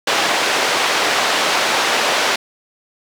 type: band-pass noise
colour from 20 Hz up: pink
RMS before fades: -17 dBFS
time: 0.07-2.36 s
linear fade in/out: 5 ms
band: 560 to 5100 Hz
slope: 12 dB/octave
effects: none